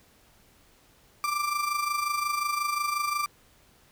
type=tone with amplitude modulation; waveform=35% pulse; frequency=1179 Hz; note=D6; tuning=6 cents sharp; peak=-22 dBFS; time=1.24-3.26 s; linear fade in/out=0 ms; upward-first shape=sine; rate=25.6 Hz; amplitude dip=60%; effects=pink hiss -60 dBFS RMS until 3.91 s